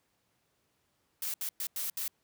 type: noise bursts at uneven times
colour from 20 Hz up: blue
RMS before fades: -35 dBFS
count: 5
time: 1.22-1.34 / 1.41-1.49 / 1.6-1.67 / 1.76-1.9 / 1.97-2.08 s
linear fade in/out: 2 ms
effects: pink hiss -75 dBFS RMS until 2.23 s + high-pass 80 Hz 12 dB/octave